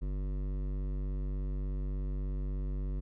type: tone with hard clipping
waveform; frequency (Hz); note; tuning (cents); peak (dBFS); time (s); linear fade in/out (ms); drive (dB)
triangle; 48.29; G1; -25; -34; 0.01-3.01; 20; 18
effects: none